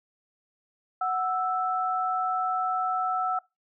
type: tone pair together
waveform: sine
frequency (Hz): 740 / 1320.1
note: F#5 / E6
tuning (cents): 0 / +2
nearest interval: minor seventh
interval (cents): 1002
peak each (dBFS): -27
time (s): 1.01-3.39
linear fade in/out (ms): 5
effects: noise-tail reverb RT60 0.2 s tail -22 dB re dry